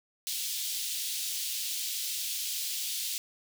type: high-pass noise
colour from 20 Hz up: pink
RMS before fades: -34 dBFS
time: 0.27-3.18 s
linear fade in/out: 0 ms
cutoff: 3200 Hz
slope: 24 dB/octave
effects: none